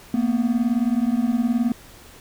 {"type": "beating tone pair", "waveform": "triangle", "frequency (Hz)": [227.8, 246.8], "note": ["A#3", "B3"], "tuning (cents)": [-40, -1], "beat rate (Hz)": 19, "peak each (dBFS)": -19, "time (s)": [0.14, 1.72], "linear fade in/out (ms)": 2, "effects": ["pink hiss -46 dBFS RMS until 2.2 s"]}